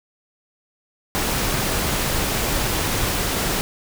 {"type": "noise", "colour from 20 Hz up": "pink", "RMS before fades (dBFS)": -22, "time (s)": [1.15, 3.61], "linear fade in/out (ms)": 0, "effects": []}